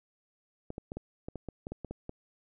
clicks, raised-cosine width 2 ms, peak -25 dBFS, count 12, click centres 0.704 / 0.781 / 0.919 / 0.97 / 1.285 / 1.357 / 1.487 / 1.669 / 1.72 / 1.847 / 1.91 / 2.094 s, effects none

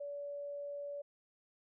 sine tone, 573 Hz, D5, 43 cents flat, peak -40 dBFS, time 0-1.02 s, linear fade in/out 10 ms, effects none

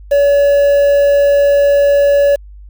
triangle tone with quantisation, 568 Hz, C#5, 42 cents sharp, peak -5 dBFS, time 0.11-2.36 s, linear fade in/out 10 ms, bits 5, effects added 50 Hz sine -32 dBFS peak until 2.69 s

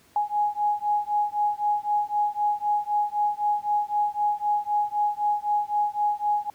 sine beating tone pair, 830.6 / 834.5 Hz, G#5 / G#5, 0 / +8 cents, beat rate 3.9 Hz, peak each -25 dBFS, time 0.16-6.5 s, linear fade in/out 2 ms, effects pink hiss -58 dBFS RMS until 6.54 s + high-pass 80 Hz 12 dB/octave

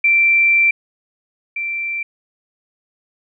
sine tone pair in turn, 2349 / 2349 Hz, D7 / D7, 0 / 0 cents, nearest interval unison, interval 0 cents, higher neither, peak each -10 / -20 dBFS, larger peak first, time 0.04-0.71 / 1.56-2.03 s, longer first, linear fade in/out 5 ms, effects none

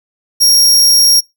sawtooth tone, 5588 Hz, F8, in tune, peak -3 dBFS, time 0.4-1.21 s, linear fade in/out 20 ms, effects noise-tail reverb RT60 0.2 s tail -25 dB re dry

